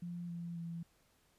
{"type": "tone with pitch steps", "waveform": "sine", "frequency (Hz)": [173.7, 170.91, 168.17], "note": ["F3", "F3", "E3"], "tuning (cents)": [-9, -37, 35], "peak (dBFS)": -40, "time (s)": [0.02, 0.83], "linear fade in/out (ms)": 5, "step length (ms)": 270, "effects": ["pink hiss -72 dBFS RMS until 1.38 s", "resampled to 32000 Hz"]}